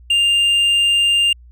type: tone with hard clipping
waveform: sine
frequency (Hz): 2800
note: F7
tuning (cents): +4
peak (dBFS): -13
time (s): 0.1-1.33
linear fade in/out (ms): 5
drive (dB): 4
effects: added 60 Hz sine -40 dBFS peak until 1.51 s